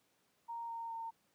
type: tone with pitch steps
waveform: sine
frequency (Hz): 930 / 920.9 / 911.9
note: A#5 / A#5 / A#5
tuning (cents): -4 / -21 / -38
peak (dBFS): -40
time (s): 0.48-1.11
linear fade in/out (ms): 20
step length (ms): 210
effects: pink hiss -75 dBFS RMS until 1.34 s + high-pass 150 Hz 12 dB/octave